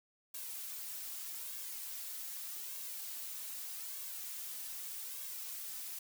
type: noise with flanger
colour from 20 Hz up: blue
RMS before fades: -44 dBFS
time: 0.34-5.99 s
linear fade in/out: 5 ms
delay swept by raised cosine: 1.8 to 4 ms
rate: 0.82 Hz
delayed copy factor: +0.65
effects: none